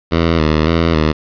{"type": "tone with vibrato", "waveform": "10% pulse", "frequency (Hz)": 80.3, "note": "E2", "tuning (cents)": -45, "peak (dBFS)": -3, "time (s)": [0.11, 1.13], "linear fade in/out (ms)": 20, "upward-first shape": "square", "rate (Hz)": 1.8, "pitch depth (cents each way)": 60, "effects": ["resampled to 11025 Hz", "7-bit"]}